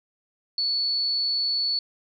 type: tone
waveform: sine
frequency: 4435 Hz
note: C#8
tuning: in tune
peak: -22 dBFS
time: 0.58-1.79 s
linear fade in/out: 2 ms
effects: none